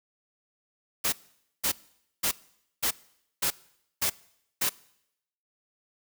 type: noise bursts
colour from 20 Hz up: white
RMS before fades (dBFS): -26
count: 7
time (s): 1.04-4.695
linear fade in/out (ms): 10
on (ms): 85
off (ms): 510
effects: noise-tail reverb RT60 0.8 s tail -22 dB re dry